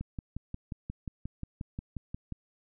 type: click train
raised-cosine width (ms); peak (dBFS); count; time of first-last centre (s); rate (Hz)
5; -24; 14; 0.01-2.323; 5.62
effects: none